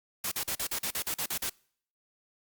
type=noise bursts; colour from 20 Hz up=white; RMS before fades=-32 dBFS; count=11; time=0.24-1.496 s; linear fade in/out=5 ms; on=76 ms; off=42 ms; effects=noise-tail reverb RT60 0.6 s tail -26 dB re dry + Opus 48 kbps